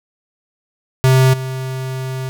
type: tone with level steps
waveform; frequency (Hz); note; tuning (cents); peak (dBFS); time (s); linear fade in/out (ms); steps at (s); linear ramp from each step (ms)
square; 130.81; C3; 0; -9 / -22; 1.04-2.29; 0; 1.33; 10
effects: none